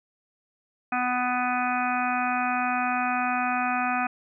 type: harmonic tone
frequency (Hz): 248.8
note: B3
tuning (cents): +13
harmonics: 1 / 3 / 4 / 5 / 6 / 7 / 8 / 9 / 10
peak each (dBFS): -31 / -27 / -38 / -30 / -32 / -38 / -41 / -42 / -32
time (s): 0.92-4.07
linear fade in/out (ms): 5
effects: none